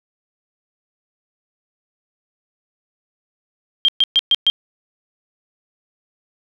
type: tone bursts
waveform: sine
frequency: 3192 Hz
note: G7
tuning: 31 cents sharp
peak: -10 dBFS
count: 5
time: 3.85-4.5 s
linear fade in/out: 0 ms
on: 34 ms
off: 120 ms
effects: 8-bit